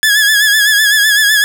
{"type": "tone with vibrato", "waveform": "sawtooth", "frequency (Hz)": 1696, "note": "G#6", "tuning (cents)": 36, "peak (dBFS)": -4, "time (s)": [0.03, 1.44], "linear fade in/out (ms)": 0, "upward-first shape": "sine", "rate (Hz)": 7.9, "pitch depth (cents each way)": 61, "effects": []}